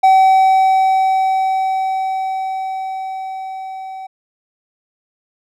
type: tone with level ramp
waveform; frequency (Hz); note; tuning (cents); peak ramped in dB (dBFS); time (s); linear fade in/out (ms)
triangle; 763; G5; -47; -4 to -25; 0.03-4.07; 10
effects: none